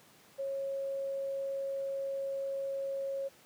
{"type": "tone", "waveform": "sine", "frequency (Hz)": 547, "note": "C#5", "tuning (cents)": -23, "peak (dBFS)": -33, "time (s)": [0.38, 3.29], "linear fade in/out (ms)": 20, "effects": ["pink hiss -60 dBFS RMS until 3.45 s", "high-pass 150 Hz 12 dB/octave"]}